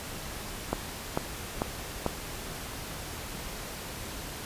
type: click train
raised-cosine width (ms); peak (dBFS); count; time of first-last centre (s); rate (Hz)
1; -12; 4; 0.73-2.063; 2.25
effects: pink hiss -39 dBFS RMS until 4.45 s + resampled to 32000 Hz